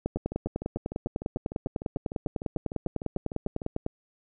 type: two click trains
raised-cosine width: 2 ms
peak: -15 / -22 dBFS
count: 39 / 24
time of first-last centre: 0.06-3.864 / 0.17-3.618 s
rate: 9.99 / 6.67 Hz
effects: none